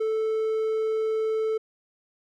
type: tone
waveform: triangle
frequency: 439.4 Hz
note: A4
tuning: 2 cents flat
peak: -21 dBFS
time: 0-1.58 s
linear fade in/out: 10 ms
effects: none